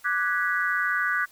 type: chord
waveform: sine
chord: G# half-diminished seventh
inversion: second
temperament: equal with one note detuned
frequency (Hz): 1174.7 / 1480 / 1661.2 / 1952.8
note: D6 / F#6 / G#6 / B6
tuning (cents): 0 / 0 / 0 / -20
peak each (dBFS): -29 / -25 / -28 / -30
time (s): 0.04-1.26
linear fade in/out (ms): 20
effects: white hiss -55 dBFS RMS until 1.31 s + MP3 96 kbps